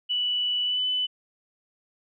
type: tone with pitch glide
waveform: sine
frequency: 2960 to 3001 Hz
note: F#7 to F#7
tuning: 0 to +24 cents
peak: -23 dBFS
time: 0.09-1.07 s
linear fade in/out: 20 ms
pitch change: +24 cents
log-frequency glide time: 0.64-0.81 s
effects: none